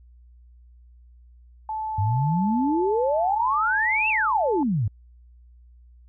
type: tone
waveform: sine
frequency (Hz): 871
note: A5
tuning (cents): -18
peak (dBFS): -26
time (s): 1.69-4.63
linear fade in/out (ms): 2
type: exponential two-way sweep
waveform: sine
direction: up then down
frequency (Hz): 94.2 to 2745 to 94.2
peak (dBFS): -20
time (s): 1.98-4.88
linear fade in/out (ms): 5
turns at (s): 4.09
effects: added 60 Hz sine -48 dBFS peak until 6.08 s